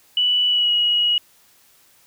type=tone with pitch glide; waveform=sine; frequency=2960 to 2904 Hz; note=F#7 to F#7; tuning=0 to -33 cents; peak=-15 dBFS; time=0.17-1.18 s; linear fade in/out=2 ms; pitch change=-33 cents; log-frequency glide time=0.48-0.71 s; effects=white hiss -55 dBFS RMS until 2.06 s